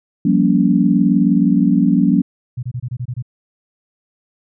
sine chord, G half-diminished seventh, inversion third, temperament just, 176.4 / 196 / 235.2 / 282.2 Hz, F3 / G3 / Bb3 / Db4, +18 / 0 / +16 / +31 cents, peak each -16 dBFS, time 0.25-2.22 s, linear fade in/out 5 ms
sine tone bursts, 123.47 Hz, B2, in tune, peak -20 dBFS, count 8, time 2.57-3.225 s, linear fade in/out 10 ms, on 60 ms, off 25 ms
effects none

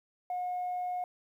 sine tone, 722 Hz, F#5, 43 cents flat, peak -30 dBFS, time 0.3-1.04 s, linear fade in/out 2 ms, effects tanh soft clip ceiling -29 dBFS + 11-bit

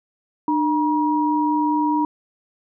sine tone pair together, 300.8 / 955 Hz, D4 / A#5, +42 / +42 cents, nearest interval octave + minor sixth, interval 2000 cents, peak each -19 / -20 dBFS, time 0.48-2.05 s, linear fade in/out 2 ms, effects none

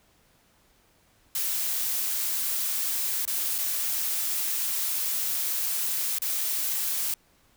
blue noise with dropouts, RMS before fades -28 dBFS, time 1.35-7.14 s, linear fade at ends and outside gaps 2 ms, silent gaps 3.253-3.276 / 3.582-3.585 / 6.186-6.219 s, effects pink hiss -63 dBFS RMS until 7.56 s

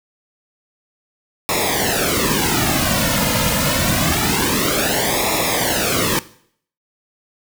pink noise with flanger, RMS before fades -18 dBFS, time 1.49-6.19 s, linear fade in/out 0 ms, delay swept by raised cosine 0.65 to 2.65 ms, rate 0.26 Hz, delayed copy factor -0.85, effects noise-tail reverb RT60 0.6 s tail -18 dB re dry

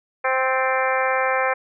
harmonic tone with a mistuned harmonic, 261.6 Hz, C4, in tune, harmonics 2 / 3 / 4 / 5 / 6 / 7 / 8 / 9, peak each -23 / -25 / -26 / -27 / -28 / -28 / -29 / -30 dBFS, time 0.24-1.54 s, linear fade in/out 10 ms, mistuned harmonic 7, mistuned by -38 cents, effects none

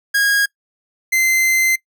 45% pulse tone pair in turn, 1638 / 2072 Hz, G#6 / C7, -24 / -17 cents, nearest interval major third, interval 407 cents, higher second, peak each -13 dBFS, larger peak neither, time 0.14-0.46 / 1.12-1.76 s, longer second, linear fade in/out 10 ms, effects noise-tail reverb RT60 0.1 s tail -22 dB re dry

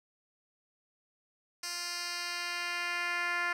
10% pulse tone with band-pass filter sweep, 349.2 Hz, F4, in tune, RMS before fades -35 dBFS, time 1.63-3.53 s, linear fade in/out 5 ms, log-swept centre 6000 to 1800 Hz, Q 1.4, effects none

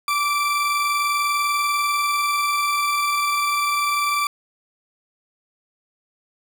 40% pulse tone pair together, 1164.4 / 2349 Hz, D6 / D7, -15 / 0 cents, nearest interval octave, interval 1215 cents, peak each -19 / -25 dBFS, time 0.08-4.27 s, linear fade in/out 2 ms, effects none

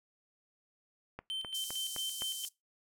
click train, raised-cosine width 0.5 ms, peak -27 dBFS, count 5, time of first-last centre 1.19-2.221 s, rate 3.88 Hz
triangle tone with tremolo, 3100 Hz, G7, 20 cents flat, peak -33 dBFS, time 1.3-2.45 s, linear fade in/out 0 ms, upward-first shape square, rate 4.4 Hz, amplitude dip 60%
white band-pass noise, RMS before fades -43 dBFS, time 1.54-2.49 s, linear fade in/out 10 ms, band 5400 to 12000 Hz, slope 24 dB/octave
effects noise-tail reverb RT60 0.2 s tail -22 dB re dry

